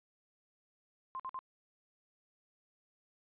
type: tone bursts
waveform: sine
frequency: 1046.5 Hz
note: C6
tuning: in tune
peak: -38 dBFS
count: 3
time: 1.15-1.39 s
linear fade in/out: 0 ms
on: 46 ms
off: 51 ms
effects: resampled to 8000 Hz